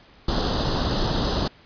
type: noise with comb filter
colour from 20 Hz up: pink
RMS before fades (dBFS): -23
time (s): 0.28-1.48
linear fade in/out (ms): 5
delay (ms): 0.22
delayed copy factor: +0.85
effects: pink hiss -52 dBFS RMS until 1.65 s + resampled to 11025 Hz